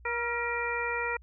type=harmonic tone with a mistuned harmonic; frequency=475.7 Hz; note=A#4; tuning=35 cents sharp; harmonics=1 / 2 / 3 / 4 / 5; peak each=-35 / -35 / -35 / -35 / -35 dBFS; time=0.05-1.17 s; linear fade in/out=5 ms; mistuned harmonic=3; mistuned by=-48 cents; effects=added 60 Hz sine -50 dBFS peak until 1.22 s